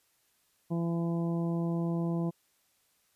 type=harmonic tone; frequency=168.5 Hz; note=E3; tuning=38 cents sharp; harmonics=1 / 2 / 3 / 4 / 5 / 6; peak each=-29 / -35 / -43 / -43 / -49 / -48 dBFS; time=0.7-2.31 s; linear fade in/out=20 ms; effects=white hiss -71 dBFS RMS until 3.15 s + resampled to 32000 Hz